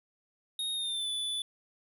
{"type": "tone with pitch glide", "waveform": "square", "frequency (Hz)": [3729, 3479], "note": ["A#7", "A7"], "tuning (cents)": [0, -20], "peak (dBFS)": -32, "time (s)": [0.59, 1.42], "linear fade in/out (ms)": 2, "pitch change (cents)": -120, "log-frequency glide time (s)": [0.73, 1.09], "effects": ["12-bit"]}